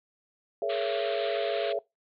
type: chord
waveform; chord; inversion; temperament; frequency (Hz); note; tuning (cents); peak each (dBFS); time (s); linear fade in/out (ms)
sine; A# half-diminished seventh; third; just; 419.5 / 466.2 / 559.4 / 671.3; G#4 / A#4 / C#5 / E5; +17 / 0 / +16 / +31; -32 / -35 / -32 / -31; 0.62-1.79; 2
type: band-pass noise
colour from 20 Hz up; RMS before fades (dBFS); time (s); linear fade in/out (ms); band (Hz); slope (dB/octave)
white; -39; 0.69-1.73; 10; 1100 to 4100; 96
effects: noise-tail reverb RT60 0.2 s tail -22 dB re dry